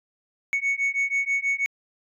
sine beating tone pair, 2217 / 2223.2 Hz, C#7 / C#7, 0 / +4 cents, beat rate 6.2 Hz, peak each -23 / -23 dBFS, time 0.53-1.66 s, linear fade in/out 0 ms, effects tanh soft clip ceiling -19 dBFS

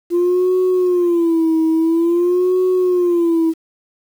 sine tone with vibrato, 344.3 Hz, F4, 25 cents flat, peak -10 dBFS, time 0.1-3.54 s, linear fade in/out 50 ms, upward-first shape sine, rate 0.49 Hz, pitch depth 120 cents each way, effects tanh soft clip ceiling -10 dBFS + 7-bit

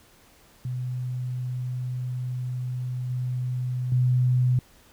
sine tone with level steps, 125.7 Hz, B2, 31 cents sharp, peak -27 / -25 / -18 dBFS, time 0.65-4.59 s, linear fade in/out 2 ms, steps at 3.1 / 3.92 s, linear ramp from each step 2 ms, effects pink hiss -56 dBFS RMS until 4.92 s

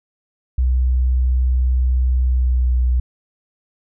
sine tone with pitch glide, 63.1 to 61.91 Hz, B1 to B1, +38 to +5 cents, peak -13 dBFS, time 0.58-3 s, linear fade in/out 5 ms, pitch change -33 cents, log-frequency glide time 2.24-2.77 s, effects none

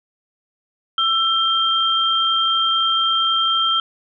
sine tone pair together, 1333 / 3176 Hz, E6 / G7, +19 / +22 cents, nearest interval octave + minor third, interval 1503 cents, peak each -19 / -17 dBFS, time 0.98-3.8 s, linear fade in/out 2 ms, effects none

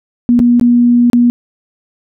sine tone with dropouts, 240.8 Hz, B3, 44 cents flat, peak -5 dBFS, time 0.29-1.3 s, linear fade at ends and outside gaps 0 ms, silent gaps 0.392-0.4 / 0.597-0.612 / 1.1-1.132 s, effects none

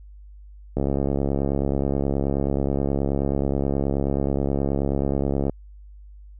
click train, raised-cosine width 2 ms, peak -10 dBFS, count 329, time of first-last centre 0.77-5.496 s, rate 69.4 Hz, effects added 50 Hz sine -41 dBFS peak until 6.39 s

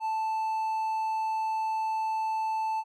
triangle tone, 880 Hz, A5, in tune, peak -25 dBFS, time 0-2.84 s, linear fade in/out 50 ms, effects none

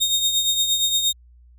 30% pulse tone with tremolo, 3700 Hz, A#7, 14 cents flat, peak -13 dBFS, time 0-1.13 s, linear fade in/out 20 ms, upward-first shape triangle, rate 8.6 Hz, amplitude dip 60%, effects added 60 Hz sine -47 dBFS peak until 1.58 s

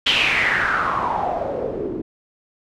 white noise with low-pass filter sweep, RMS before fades -21 dBFS, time 0.06-2.02 s, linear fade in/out 10 ms, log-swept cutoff 3200 to 320 Hz, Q 5.9, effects none

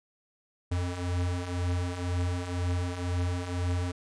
square beating tone pair, 87.31 / 89.31 Hz, F2 / F2, 0 / +39 cents, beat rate 2 Hz, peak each -35 / -30 dBFS, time 0.71-3.92 s, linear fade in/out 10 ms, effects resampled to 22050 Hz

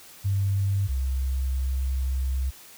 sine tone pair in turn, 98.3 / 65.7 Hz, G2 / C2, +5 / +8 cents, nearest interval perfect fifth, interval 697 cents, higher first, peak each -21 / -23 dBFS, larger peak first, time 0.24-0.88 / 0.88-2.51 s, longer second, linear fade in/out 20 ms, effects white hiss -48 dBFS RMS until 2.77 s

